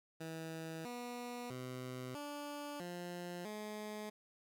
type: tone with pitch steps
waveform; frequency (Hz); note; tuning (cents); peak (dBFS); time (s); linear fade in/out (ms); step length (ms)
15% pulse; 161.8 / 243.1 / 127.3 / 290.9 / 176 / 212; E3 / B3 / C3 / D4 / F3 / G#3; -32 / -27 / -47 / -16 / +14 / +36; -37; 0.2-4.1; 10; 650
effects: none